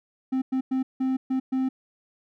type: tone bursts at uneven times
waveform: triangle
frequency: 261.6 Hz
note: C4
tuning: in tune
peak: -20 dBFS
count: 6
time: 0.32-0.42 / 0.52-0.61 / 0.71-0.83 / 1-1.17 / 1.3-1.4 / 1.52-1.69 s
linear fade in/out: 10 ms
effects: none